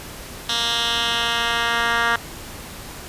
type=tone with band-pass filter sweep; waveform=10% pulse; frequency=233.5 Hz; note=A#3; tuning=3 cents sharp; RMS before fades=-21 dBFS; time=0.49-2.16 s; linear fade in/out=2 ms; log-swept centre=3900 to 1800 Hz; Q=2; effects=pink hiss -36 dBFS RMS until 3.08 s + resampled to 32000 Hz